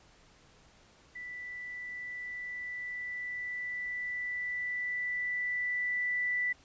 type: tone with level ramp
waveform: sine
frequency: 1975.5 Hz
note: B6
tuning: in tune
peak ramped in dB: -40 to -28 dBFS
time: 1.15-6.53 s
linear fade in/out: 10 ms
effects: pink hiss -61 dBFS RMS until 6.64 s + resampled to 16000 Hz